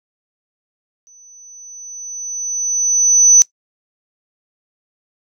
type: tone with exponential growth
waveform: sine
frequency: 6000 Hz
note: F#8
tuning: 23 cents sharp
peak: -3 dBFS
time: 1.07-3.42 s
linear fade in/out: 0 ms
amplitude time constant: 510 ms
effects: noise-tail reverb RT60 0.1 s tail -19 dB re dry